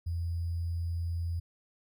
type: tone with sample-and-hold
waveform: sine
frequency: 84.7 Hz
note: E2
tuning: 48 cents sharp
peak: -30 dBFS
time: 0.06-1.4 s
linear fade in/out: 10 ms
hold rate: 4900 Hz
effects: none